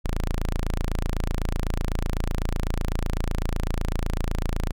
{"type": "tone", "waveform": "sawtooth", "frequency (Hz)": 27.96, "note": "A0", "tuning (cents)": 29, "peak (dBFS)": -19, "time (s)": [0.04, 4.72], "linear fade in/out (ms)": 20, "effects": []}